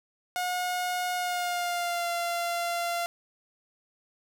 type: tone with pitch glide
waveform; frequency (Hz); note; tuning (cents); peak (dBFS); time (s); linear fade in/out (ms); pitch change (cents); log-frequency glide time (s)
sawtooth; 722 to 689.4; F#5 to F5; -43 to -23; -24; 0.36-3.06; 0; -80; 1.14-2.09
effects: none